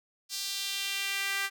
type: tone with high-pass filter sweep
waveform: sawtooth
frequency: 394.3 Hz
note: G4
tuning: 10 cents sharp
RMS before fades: -33 dBFS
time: 0.29-1.5 s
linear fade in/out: 50 ms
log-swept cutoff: 4800 to 1700 Hz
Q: 1.9
effects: none